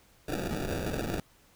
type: noise with sample-and-hold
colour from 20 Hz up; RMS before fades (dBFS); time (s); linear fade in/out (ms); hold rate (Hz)
violet; -33; 0.28-1.2; 5; 1050
effects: pink hiss -62 dBFS RMS until 1.55 s